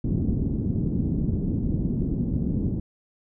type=low-pass noise; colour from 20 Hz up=white; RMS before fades=-25 dBFS; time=0.04-2.8 s; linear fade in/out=5 ms; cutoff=260 Hz; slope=24 dB/octave; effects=none